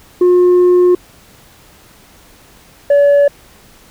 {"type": "tone pair in turn", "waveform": "sine", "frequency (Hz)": [358.3, 571.2], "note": ["F4", "D5"], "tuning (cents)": [44, -48], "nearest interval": "minor sixth", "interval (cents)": 808, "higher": "second", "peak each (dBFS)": -3, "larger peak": "neither", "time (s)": [[0.21, 0.95], [2.9, 3.28]], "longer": "first", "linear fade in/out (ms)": 5, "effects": ["tanh soft clip ceiling -5 dBFS", "pink hiss -44 dBFS RMS until 3.9 s"]}